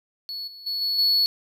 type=tone with level steps; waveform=triangle; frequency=4400 Hz; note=C#8; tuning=14 cents flat; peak=-29 / -39 / -24 / -21 / -16 dBFS; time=0.29-1.26 s; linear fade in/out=0 ms; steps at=0.47 / 0.66 / 0.81 / 0.98 s; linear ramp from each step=10 ms; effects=none